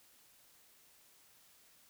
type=silence; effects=white hiss -65 dBFS RMS until 1.89 s